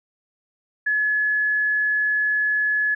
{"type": "tone", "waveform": "sine", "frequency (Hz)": 1704, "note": "G#6", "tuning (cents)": 44, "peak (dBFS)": -18, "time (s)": [0.86, 2.95], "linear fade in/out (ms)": 10, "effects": []}